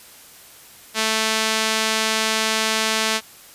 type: tone with band-pass filter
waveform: sawtooth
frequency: 220 Hz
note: A3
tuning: in tune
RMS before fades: -21 dBFS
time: 0.94-3.21 s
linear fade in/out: 50 ms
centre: 4400 Hz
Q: 0.56
effects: white hiss -45 dBFS RMS until 3.54 s + resampled to 32000 Hz